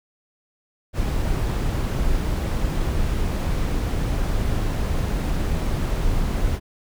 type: noise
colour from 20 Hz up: brown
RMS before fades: -22 dBFS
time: 0.93-6.6 s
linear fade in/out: 50 ms
effects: none